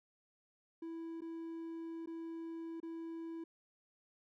triangle tone with dropouts, 329.6 Hz, E4, in tune, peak -40 dBFS, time 0.82-3.44 s, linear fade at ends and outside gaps 5 ms, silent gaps 1.208-1.218 / 2.06-2.072 / 2.802-2.829 s, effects none

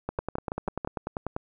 two click trains, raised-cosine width 1 ms, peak -16 / -16 dBFS, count 14 / 5, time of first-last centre 0.09-1.365 / 0.19-0.848 s, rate 10.2 / 6.08 Hz, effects none

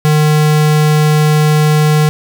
square tone, 152.2 Hz, D#3, 38 cents flat, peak -8 dBFS, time 0.05-2.09 s, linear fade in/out 0 ms, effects none

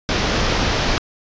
pink low-pass noise, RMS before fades -19 dBFS, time 0.09-0.98 s, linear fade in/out 0 ms, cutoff 6000 Hz, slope 48 dB/octave, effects resampled to 16000 Hz

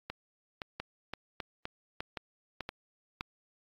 two click trains, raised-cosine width 0.3 ms, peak -20 / -21 dBFS, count 5 / 7, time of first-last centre 0.8-3.21 / 0.1-3.209 s, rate 1.66 / 1.93 Hz, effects AAC 32 kbps

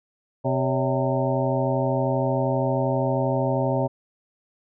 harmonic tone with a mistuned harmonic, 130 Hz, C3, 11 cents flat, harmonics 1 / 2 / 3 / 4 / 5 / 6 / 7, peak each -25 / -28 / -30 / -26 / -28 / -33 / -31 dBFS, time 0.44-3.88 s, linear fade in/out 20 ms, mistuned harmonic 4, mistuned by +120 cents, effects none

